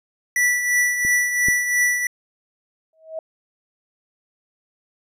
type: tone with tremolo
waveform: square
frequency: 1962 Hz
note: B6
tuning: 12 cents flat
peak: -15 dBFS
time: 0.36-2.07 s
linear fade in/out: 2 ms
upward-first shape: triangle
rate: 2.9 Hz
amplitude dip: 60%
type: clicks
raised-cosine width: 3 ms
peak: -20 / -15 dBFS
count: 2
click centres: 1.05 / 1.485 s
type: tone with exponential growth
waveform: sine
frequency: 640 Hz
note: D#5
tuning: 49 cents sharp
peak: -23 dBFS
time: 2.93-3.19 s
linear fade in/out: 2 ms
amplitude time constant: 55 ms
effects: resampled to 32000 Hz